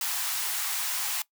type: high-pass noise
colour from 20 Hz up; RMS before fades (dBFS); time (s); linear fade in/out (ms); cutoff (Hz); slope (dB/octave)
white; -30; 0.01-1.22; 2; 720; 48
effects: noise-tail reverb RT60 0.1 s tail -20 dB re dry